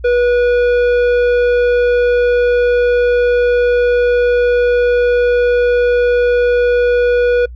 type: tone with tanh clipping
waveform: sine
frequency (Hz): 486.8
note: B4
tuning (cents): -25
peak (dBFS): -11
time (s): 0.04-7.46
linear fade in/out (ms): 10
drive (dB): 11
effects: noise-tail reverb RT60 0.1 s tail -26 dB re dry + added 60 Hz sine -28 dBFS peak until 7.55 s